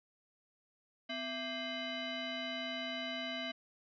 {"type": "tone with frequency modulation", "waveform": "sine", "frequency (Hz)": 1173, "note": "D6", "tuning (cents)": -2, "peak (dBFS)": -37, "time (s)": [1.09, 3.52], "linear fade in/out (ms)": 10, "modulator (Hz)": 919, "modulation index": 2.8, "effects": []}